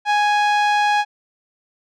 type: tone with low-pass filter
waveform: sawtooth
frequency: 830.6 Hz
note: G#5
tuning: in tune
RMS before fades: -17 dBFS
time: 0.05-1.05 s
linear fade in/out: 50 ms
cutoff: 3600 Hz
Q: 0.63
effects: none